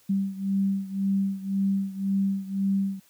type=beating tone pair; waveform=sine; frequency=194.9 / 196.8 Hz; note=G3 / G3; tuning=-10 / +7 cents; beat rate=1.9 Hz; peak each=-25 / -28 dBFS; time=0.09-3 s; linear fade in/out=10 ms; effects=white hiss -60 dBFS RMS until 3.09 s + high-pass 60 Hz 12 dB/octave